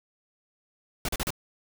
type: noise bursts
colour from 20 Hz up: pink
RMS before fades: -29 dBFS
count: 4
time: 1.05-1.305 s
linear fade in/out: 2 ms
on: 36 ms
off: 37 ms
effects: none

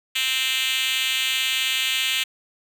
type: tone with high-pass filter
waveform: 5% pulse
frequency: 261.6 Hz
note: C4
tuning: in tune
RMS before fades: -23 dBFS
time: 0.15-2.24 s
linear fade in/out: 10 ms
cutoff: 2900 Hz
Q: 2.3
effects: none

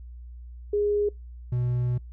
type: tone pair in turn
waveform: sine / triangle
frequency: 412.8 / 123 Hz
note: G#4 / B2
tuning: -10 / -7 cents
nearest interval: octave + major sixth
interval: 2097 cents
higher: first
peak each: -21 dBFS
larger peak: neither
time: 0.73-1.09 / 1.52-1.98 s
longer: second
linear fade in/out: 5 ms
effects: noise-tail reverb RT60 0.2 s tail -26 dB re dry + added 60 Hz sine -39 dBFS peak until 2.12 s

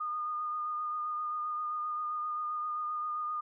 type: tone with vibrato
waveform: sine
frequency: 1223 Hz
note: D#6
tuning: 30 cents flat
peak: -32 dBFS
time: 0-3.41 s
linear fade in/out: 10 ms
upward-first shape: triangle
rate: 7.6 Hz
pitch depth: 22 cents each way
effects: none

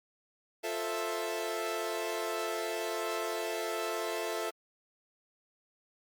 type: chord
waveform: sawtooth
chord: F major seventh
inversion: none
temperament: equal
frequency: 349.2 / 440 / 523.3 / 659.3 Hz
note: F4 / A4 / C5 / E5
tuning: 0 / 0 / 0 / 0 cents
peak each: -36 / -33 / -39 / -33 dBFS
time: 0.63-4.51 s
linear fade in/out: 20 ms
effects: Opus 48 kbps

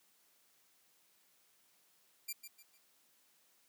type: tone with echo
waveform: 5% pulse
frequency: 2367 Hz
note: D7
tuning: 13 cents sharp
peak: -29 dBFS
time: 2.28-2.33 s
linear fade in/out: 10 ms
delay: 150 ms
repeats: 3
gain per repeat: -9 dB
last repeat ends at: 2.78 s
effects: white hiss -71 dBFS RMS until 3.68 s + high-pass 150 Hz 12 dB/octave

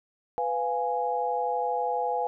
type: chord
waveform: sine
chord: F diminished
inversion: second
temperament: equal with one note detuned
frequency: 497 / 698.5 / 830.6 Hz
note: Cb5 / F5 / Ab5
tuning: +11 / 0 / 0 cents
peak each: -30 / -31 / -28 dBFS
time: 0.38-2.27 s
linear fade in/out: 0 ms
effects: none

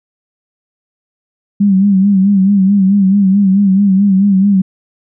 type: tone with vibrato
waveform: sine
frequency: 196 Hz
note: G3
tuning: in tune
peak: -6 dBFS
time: 1.6-4.62 s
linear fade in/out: 10 ms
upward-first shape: sine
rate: 4.6 Hz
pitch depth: 74 cents each way
effects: none

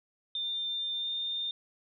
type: tone with pitch glide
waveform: sine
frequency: 3598 to 3621 Hz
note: A7 to A7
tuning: +38 to +49 cents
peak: -31 dBFS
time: 0.35-1.51 s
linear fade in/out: 2 ms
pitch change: +11 cents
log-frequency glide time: 0.98-1.08 s
effects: none

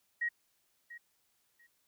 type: tone with echo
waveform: sine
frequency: 1892 Hz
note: A#6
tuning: 25 cents sharp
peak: -30 dBFS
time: 0.21-0.29 s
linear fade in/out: 10 ms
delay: 690 ms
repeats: 2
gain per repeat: -15 dB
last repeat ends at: 1.67 s
effects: white hiss -75 dBFS RMS until 1.87 s

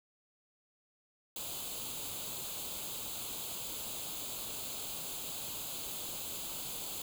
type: noise with comb filter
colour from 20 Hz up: white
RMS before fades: -41 dBFS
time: 1.36-7.02 s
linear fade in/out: 2 ms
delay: 0.27 ms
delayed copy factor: +0.75
effects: none

